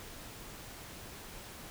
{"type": "silence", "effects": ["pink hiss -48 dBFS RMS until 1.7 s"]}